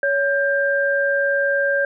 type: tone pair together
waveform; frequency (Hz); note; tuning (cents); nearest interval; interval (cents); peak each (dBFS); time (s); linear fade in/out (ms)
sine; 561 / 1589.7; C#5 / G6; +21 / +24; octave + tritone; 1803; -19; 0.03-1.85; 2
effects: none